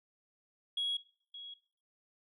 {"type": "tone with echo", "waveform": "sine", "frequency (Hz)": 3322, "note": "G#7", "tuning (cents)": 0, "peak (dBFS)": -30, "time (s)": [0.77, 0.97], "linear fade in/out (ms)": 5, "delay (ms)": 570, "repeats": 1, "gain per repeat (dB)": -14, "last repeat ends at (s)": 1.54, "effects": ["noise-tail reverb RT60 0.5 s tail -18 dB re dry", "tanh soft clip ceiling -28 dBFS"]}